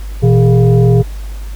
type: tone with frequency modulation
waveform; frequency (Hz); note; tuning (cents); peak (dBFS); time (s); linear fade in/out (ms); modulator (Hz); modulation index
sine; 121.9; B2; -22; -5; 0.22-1.03; 20; 287; 0.92
effects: added 50 Hz sine -21 dBFS peak until 1.55 s + pink hiss -39 dBFS RMS until 1.55 s